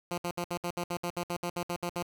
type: tone bursts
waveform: 10% pulse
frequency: 174.61 Hz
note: F3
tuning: in tune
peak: -23 dBFS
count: 15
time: 0.11-2.027 s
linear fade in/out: 2 ms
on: 69 ms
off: 63 ms
effects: none